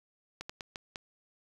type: slowing click train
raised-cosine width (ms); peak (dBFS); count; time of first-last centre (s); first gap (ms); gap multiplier
0.2; -22; 5; 0.41-0.958; 85; 1.33
effects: 8-bit